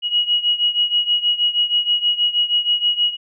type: beating tone pair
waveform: sine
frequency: 2901 / 2907.3 Hz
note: F#7 / F#7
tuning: -35 / -31 cents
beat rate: 6.3 Hz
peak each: -17 / -20 dBFS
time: 0.02-3.17 s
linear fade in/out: 50 ms
effects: none